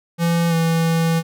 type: tone with pitch glide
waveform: square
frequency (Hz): 169 to 164.76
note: E3 to E3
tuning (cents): +43 to -1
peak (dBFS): -16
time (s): 0.18-1.23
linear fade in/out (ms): 50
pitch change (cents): -44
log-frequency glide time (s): 0.49-0.54
effects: none